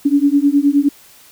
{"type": "beating tone pair", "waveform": "sine", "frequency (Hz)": [280, 289.6], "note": ["C#4", "D4"], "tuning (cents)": [18, -24], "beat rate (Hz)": 9.6, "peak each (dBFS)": -13, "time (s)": [0.05, 0.89], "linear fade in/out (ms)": 10, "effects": ["white hiss -45 dBFS RMS until 1.31 s"]}